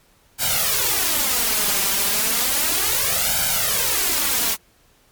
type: noise with flanger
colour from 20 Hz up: white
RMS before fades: -20 dBFS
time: 0.38-4.57 s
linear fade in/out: 50 ms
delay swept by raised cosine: 1.3 to 5.1 ms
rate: 0.33 Hz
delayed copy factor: +0.9
effects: pink hiss -57 dBFS RMS until 5.11 s + MP3 96 kbps